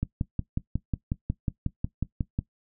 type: click train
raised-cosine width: 5 ms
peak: -14 dBFS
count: 14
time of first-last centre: 0.03-2.389 s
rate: 5.51 Hz
effects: noise-tail reverb RT60 0.1 s tail -17 dB re dry